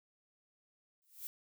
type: noise with exponential growth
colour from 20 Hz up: violet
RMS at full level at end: -40 dBFS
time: 1.02-1.27 s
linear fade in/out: 0 ms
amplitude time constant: 53 ms
effects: none